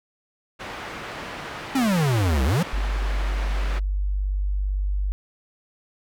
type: low-pass noise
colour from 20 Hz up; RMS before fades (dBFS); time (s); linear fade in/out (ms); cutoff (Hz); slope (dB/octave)
white; -35; 0.59-3.8; 20; 1900; 12
type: exponential two-way sweep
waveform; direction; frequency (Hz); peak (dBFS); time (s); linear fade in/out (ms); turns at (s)
square; down then up; 279.8 to 61.8 to 195.7; -19; 1.75-2.63; 5; 2.44
type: tone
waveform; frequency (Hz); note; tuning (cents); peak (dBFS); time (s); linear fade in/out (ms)
sine; 48.87; G1; -5; -21; 2.73-5.12; 0
effects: none